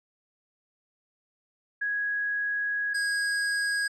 sine / square tone pair in turn, 1661.2 / 1645 Hz, G#6 / G#6, 0 / -17 cents, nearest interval unison, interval 17 cents, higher first, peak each -26 dBFS, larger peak neither, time 1.81-2.94 / 2.94-3.88 s, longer first, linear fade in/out 10 ms, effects resampled to 24000 Hz

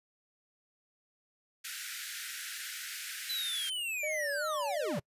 pink high-pass noise, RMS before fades -41 dBFS, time 1.64-3.7 s, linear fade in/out 10 ms, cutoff 1400 Hz, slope 96 dB/octave
square linear sweep, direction down, 4054 to 108.2 Hz, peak -34 dBFS, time 3.29-5 s, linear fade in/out 10 ms
triangle tone with vibrato, 594 Hz, D5, 20 cents sharp, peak -33 dBFS, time 4.03-4.99 s, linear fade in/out 5 ms, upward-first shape sine, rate 2.7 Hz, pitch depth 82 cents each way
effects noise-tail reverb RT60 0.1 s tail -26 dB re dry + resampled to 32000 Hz

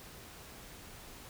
silence, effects pink hiss -51 dBFS RMS until 1.29 s

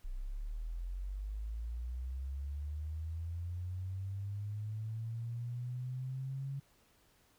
sine linear sweep, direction up, 30.25 to 138.6 Hz, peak -37 dBFS, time 0.04-6.6 s, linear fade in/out 10 ms, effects pink hiss -69 dBFS RMS until 7.38 s

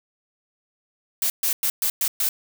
blue noise bursts at uneven times, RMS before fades -22 dBFS, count 6, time 1.22-1.3 / 1.43-1.53 / 1.63-1.7 / 1.82-1.9 / 2.01-2.08 / 2.2-2.29 s, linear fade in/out 2 ms, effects none

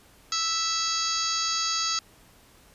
harmonic tone with a mistuned harmonic, 658 Hz, E5, 3 cents flat, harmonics 2 / 3 / 4 / 5 / 6 / 7 / 8 / 9 / 10, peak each -31 / -40 / -39 / -37 / -34 / -30 / -33 / -41 / -31 dBFS, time 0.32-1.99 s, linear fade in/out 2 ms, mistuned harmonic 8, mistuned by -43 cents, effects pink hiss -56 dBFS RMS until 2.74 s + resampled to 32000 Hz

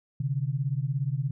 sine beating tone pair, 130 / 147 Hz, C3 / D3, -11 / +2 cents, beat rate 17 Hz, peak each -28 / -29 dBFS, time 0.2-1.31 s, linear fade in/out 5 ms, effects none

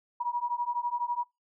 sine beating tone pair, 956 / 968 Hz, A#5 / B5, +43 / -35 cents, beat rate 12 Hz, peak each -31 dBFS, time 0.2-1.24 s, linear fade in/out 10 ms, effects noise-tail reverb RT60 0.2 s tail -23 dB re dry

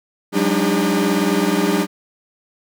45% pulse tone cluster, 183.4 / 202.3 / 291.5 / 311.2 / 401.5 Hz, F#3 / G#3 / D4 / D#4 / G4, -15 / -45 / -13 / 0 / +41 cents, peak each -22 dBFS, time 0.32-1.87 s, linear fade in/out 50 ms, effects none

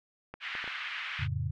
clicks, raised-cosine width 0.5 ms, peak -26 dBFS, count 4, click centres 0.34 / 0.552 / 0.642 / 0.677 s
pink band-pass noise, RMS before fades -38 dBFS, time 0.4-1.28 s, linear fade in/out 50 ms, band 1500 to 2900 Hz, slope 24 dB/octave
sine chord, F augmented, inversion none, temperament equal with one note detuned, 87.76 / 110 / 138.59 Hz, F2 / A2 / C#3, +9 / 0 / 0 cents, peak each -34 dBFS, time 1.19-1.51 s, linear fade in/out 10 ms
effects none

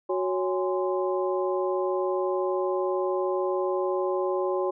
sine tone cluster, 369.7 / 557 / 825 / 1037 Hz, F#4 / C#5 / G#5 / C6, -1 / +8 / -12 / -16 cents, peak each -26 / -29 / -34 / -34 dBFS, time 0.09-4.71 s, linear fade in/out 10 ms, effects none

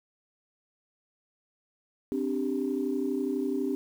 sine chord, C suspended second, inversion none, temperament equal, 261.6 / 293.7 / 392 Hz, C4 / D4 / G4, 0 / 0 / 0 cents, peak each -30 / -31 / -31 dBFS, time 2.12-3.75 s, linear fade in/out 0 ms, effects tanh soft clip ceiling -18 dBFS + 9-bit

